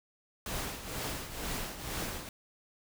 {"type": "noise with tremolo", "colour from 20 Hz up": "pink", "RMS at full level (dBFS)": -35, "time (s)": [0.46, 2.29], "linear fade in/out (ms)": 2, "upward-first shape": "triangle", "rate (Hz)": 2.1, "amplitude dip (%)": 70, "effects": []}